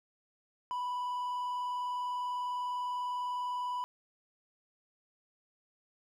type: tone with vibrato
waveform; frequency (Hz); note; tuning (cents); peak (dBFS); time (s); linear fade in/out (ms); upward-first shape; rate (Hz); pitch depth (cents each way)
triangle; 987.8; B5; 0; -31; 0.71-3.84; 0; square; 20; 17
effects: none